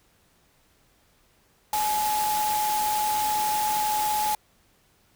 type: tone in noise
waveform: sine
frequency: 848 Hz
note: G#5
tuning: 36 cents sharp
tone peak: -23 dBFS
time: 1.73-4.35 s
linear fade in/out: 2 ms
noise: white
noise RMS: -31 dBFS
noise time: 1.73-4.35 s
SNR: +5 dB
effects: pink hiss -63 dBFS RMS until 5.15 s